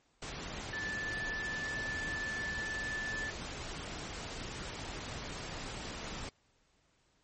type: tone in noise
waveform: sine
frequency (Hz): 1750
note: A6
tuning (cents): -10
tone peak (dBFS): -36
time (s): 0.73-3.3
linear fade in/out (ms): 2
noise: pink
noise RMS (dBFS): -42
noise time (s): 0.22-6.29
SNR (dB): +3
effects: pink hiss -72 dBFS RMS until 7.23 s + MP3 32 kbps